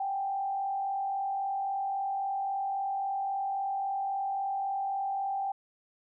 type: tone with frequency modulation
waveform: sine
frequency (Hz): 785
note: G5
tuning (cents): +2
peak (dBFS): -29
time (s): 0-5.52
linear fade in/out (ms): 5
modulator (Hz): 43.7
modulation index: 0.52
effects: none